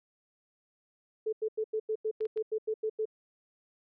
sine tone bursts, 435.7 Hz, A4, 17 cents flat, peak -28 dBFS, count 12, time 1.26-3.055 s, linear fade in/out 10 ms, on 68 ms, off 89 ms
clicks, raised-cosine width 0.3 ms, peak -36 dBFS, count 3, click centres 2.208 / 2.254 / 2.375 s
effects none

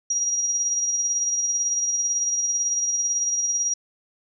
sine tone with tremolo, 5730 Hz, F8, 44 cents sharp, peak -19 dBFS, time 0.1-3.74 s, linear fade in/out 5 ms, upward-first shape sine, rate 18 Hz, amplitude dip 40%, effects none

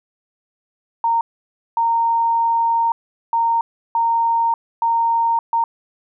sine tone bursts at uneven times, 923 Hz, A#5, 17 cents flat, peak -14 dBFS, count 6, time 1.04-1.21 / 1.77-2.92 / 3.33-3.61 / 3.95-4.54 / 4.82-5.39 / 5.53-5.64 s, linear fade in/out 2 ms, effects none

